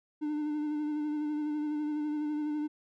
triangle tone with vibrato, 300 Hz, D4, 37 cents sharp, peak -28 dBFS, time 0.21-2.68 s, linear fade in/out 20 ms, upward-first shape sine, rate 12 Hz, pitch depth 26 cents each way, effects none

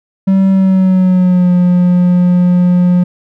triangle tone with pitch glide, 192.3 to 178.39 Hz, G3 to F3, -33 to +37 cents, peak -4 dBFS, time 0.27-3.04 s, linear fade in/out 10 ms, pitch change -130 cents, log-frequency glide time 0.51-1.51 s, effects none

